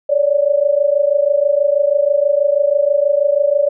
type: tone pair together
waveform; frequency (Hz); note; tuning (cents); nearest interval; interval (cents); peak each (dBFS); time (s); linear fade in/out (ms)
sine; 561.1 / 587.3; C#5 / D5; +21 / 0; minor second; 79; -14; 0.09-3.69; 10
effects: none